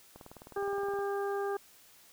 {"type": "click train", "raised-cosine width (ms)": 1, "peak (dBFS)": -34, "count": 17, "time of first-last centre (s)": [0.16, 0.989], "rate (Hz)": 19.3}
{"type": "harmonic tone", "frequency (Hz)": 400, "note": "G4", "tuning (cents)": 35, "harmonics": [1, 2, 3, 4], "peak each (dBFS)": [-32, -38, -42, -44], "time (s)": [0.56, 1.57], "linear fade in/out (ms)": 5}
{"effects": ["white hiss -59 dBFS RMS until 2.12 s"]}